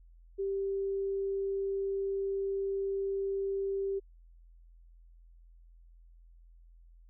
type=tone; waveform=sine; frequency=392 Hz; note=G4; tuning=in tune; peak=-30 dBFS; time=0.38-4 s; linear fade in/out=20 ms; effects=added 42 Hz sine -54 dBFS peak until 7.09 s